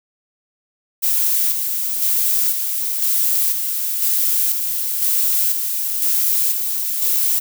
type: noise with tremolo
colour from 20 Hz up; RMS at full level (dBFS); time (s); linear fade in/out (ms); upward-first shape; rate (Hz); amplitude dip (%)
violet; -17; 1.02-7.4; 20; square; 1; 40
effects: none